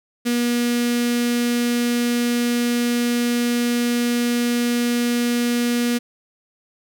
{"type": "tone with notch filter", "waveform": "sawtooth", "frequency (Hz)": 240, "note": "B3", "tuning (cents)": -49, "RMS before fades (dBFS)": -20, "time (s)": [0.25, 5.99], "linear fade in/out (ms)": 20, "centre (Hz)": 870, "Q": 0.66, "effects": []}